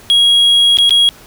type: tone with dropouts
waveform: triangle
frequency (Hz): 3300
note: G#7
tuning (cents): -12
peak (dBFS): -5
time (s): 0.1-1.09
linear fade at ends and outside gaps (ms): 0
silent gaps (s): 0.771-0.786 / 0.894-0.907
effects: pink hiss -40 dBFS RMS until 1.26 s